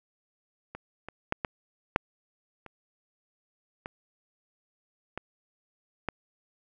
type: clicks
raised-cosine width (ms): 0.5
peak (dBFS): -24 / -24 / -11 / -14 / -6 / -29 / -21 / -19 / -14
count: 9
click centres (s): 0.75 / 1.086 / 1.324 / 1.448 / 1.961 / 2.663 / 3.859 / 5.176 / 6.087
effects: none